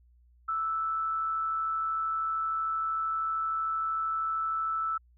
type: tone with amplitude modulation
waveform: sine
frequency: 1318.5 Hz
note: E6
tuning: in tune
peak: -26 dBFS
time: 0.48-4.98 s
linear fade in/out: 10 ms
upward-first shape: sine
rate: 153 Hz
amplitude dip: 35%
effects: added 60 Hz sine -58 dBFS peak until 5.17 s